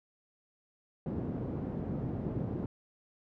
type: band-pass noise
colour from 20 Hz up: pink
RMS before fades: -36 dBFS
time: 1.06-2.66 s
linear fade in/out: 2 ms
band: 110 to 360 Hz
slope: 12 dB/octave
effects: none